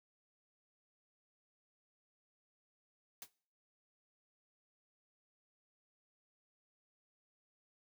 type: noise with exponential decay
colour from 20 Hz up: white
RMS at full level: -43 dBFS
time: 3.22-3.3 s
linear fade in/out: 2 ms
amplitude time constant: 16 ms
effects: noise-tail reverb RT60 0.5 s tail -22 dB re dry